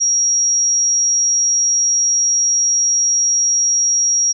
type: tone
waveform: sine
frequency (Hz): 5660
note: F8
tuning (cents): +22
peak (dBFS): -12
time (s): 0-4.33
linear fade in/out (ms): 20
effects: none